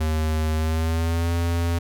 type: tone with pitch glide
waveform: square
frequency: 78.4 to 85 Hz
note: D#2 to F2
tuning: +14 to -46 cents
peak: -21 dBFS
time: 0-1.79 s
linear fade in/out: 10 ms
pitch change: +140 cents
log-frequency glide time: 0.55-1.32 s
effects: none